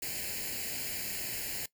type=noise with comb filter; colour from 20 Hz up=white; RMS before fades=-37 dBFS; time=0.02-1.66 s; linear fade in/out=5 ms; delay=0.42 ms; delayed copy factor=+0.8; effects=noise-tail reverb RT60 0.1 s tail -19 dB re dry